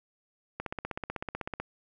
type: click train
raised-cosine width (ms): 0.5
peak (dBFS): -19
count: 17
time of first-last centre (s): 0.6-1.6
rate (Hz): 16
effects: none